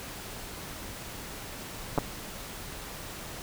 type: clicks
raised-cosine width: 1 ms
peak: -11 dBFS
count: 2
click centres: 1.978 / 1.985 s
effects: pink hiss -41 dBFS RMS until 3.42 s